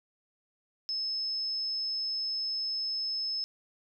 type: tone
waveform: sine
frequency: 5210 Hz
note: E8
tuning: 21 cents flat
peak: -30 dBFS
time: 0.89-3.44 s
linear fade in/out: 0 ms
effects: none